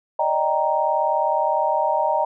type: chord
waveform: sine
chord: Eb major seventh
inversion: third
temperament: equal with one note detuned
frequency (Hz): 582.6 / 622.3 / 784 / 932.3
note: D5 / Eb5 / G5 / Bb5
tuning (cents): -14 / 0 / 0 / 0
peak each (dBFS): -26 / -23 / -24 / -21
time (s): 0.19-2.25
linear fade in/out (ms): 5
effects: none